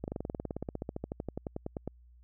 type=slowing click train; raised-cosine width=2 ms; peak=-22 dBFS; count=28; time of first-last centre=0.04-1.876 s; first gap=39 ms; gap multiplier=1.04; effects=added 60 Hz sine -55 dBFS peak until 2.23 s